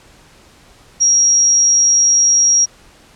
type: tone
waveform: sine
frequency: 5650 Hz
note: F8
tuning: 19 cents sharp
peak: -8 dBFS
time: 1-2.66 s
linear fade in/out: 20 ms
effects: pink hiss -46 dBFS RMS until 3.15 s + low-pass 9000 Hz 12 dB/octave

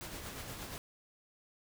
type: noise with tremolo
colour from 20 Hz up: pink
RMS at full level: -43 dBFS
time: 0.01-0.78 s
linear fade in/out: 0 ms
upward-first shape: sine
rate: 8.5 Hz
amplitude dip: 40%
effects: none

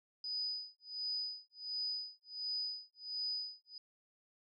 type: tone with tremolo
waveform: sine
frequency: 4978 Hz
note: D#8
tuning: in tune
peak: -35 dBFS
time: 0.24-3.78 s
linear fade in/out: 2 ms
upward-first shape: sine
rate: 1.4 Hz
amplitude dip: 100%
effects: none

